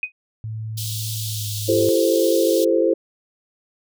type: tone with exponential decay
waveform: sine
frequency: 2500 Hz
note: D#7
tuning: 8 cents sharp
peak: -17 dBFS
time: 0.03-0.12 s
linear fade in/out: 2 ms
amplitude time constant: 18 ms
type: tone with pitch glide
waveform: sine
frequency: 110 to 105.03 Hz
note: A2 to G#2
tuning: 0 to +20 cents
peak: -26 dBFS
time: 0.44-1.89 s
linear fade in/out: 0 ms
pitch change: -80 cents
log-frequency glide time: 1.18-1.5 s
type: high-pass noise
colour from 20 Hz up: pink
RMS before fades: -30 dBFS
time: 0.77-2.65 s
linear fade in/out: 10 ms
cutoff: 3200 Hz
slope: 48 dB/octave
type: chord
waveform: sine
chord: A minor seventh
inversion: second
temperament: equal with one note detuned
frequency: 337.7 / 392 / 440 / 523.3 Hz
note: E4 / G4 / A4 / C5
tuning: +42 / 0 / 0 / 0 cents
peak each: -19 / -24 / -21 / -19 dBFS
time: 1.68-2.94 s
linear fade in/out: 10 ms
effects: none